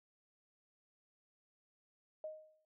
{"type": "tone with exponential decay", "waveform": "sine", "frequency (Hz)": 622.3, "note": "D#5", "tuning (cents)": 0, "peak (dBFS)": -39, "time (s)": [2.24, 2.65], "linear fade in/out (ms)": 2, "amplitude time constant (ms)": 88, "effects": []}